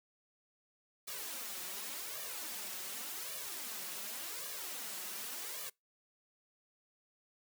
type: noise with flanger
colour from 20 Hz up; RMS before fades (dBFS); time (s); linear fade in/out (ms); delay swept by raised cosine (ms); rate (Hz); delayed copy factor
white; -43; 1.07-5.7; 10; 1.7 to 5.5; 0.88; +1
effects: noise-tail reverb RT60 0.2 s tail -26 dB re dry + high-pass 200 Hz 12 dB/octave